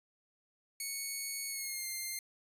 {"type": "tone with pitch glide", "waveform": "5% pulse", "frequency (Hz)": [2216, 2103], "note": ["C#7", "C7"], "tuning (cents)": [-1, 8], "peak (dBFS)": -27, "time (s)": [0.8, 2.19], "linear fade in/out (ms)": 2, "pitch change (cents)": -91, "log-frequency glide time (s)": [1.48, 1.87], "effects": ["resampled to 32000 Hz"]}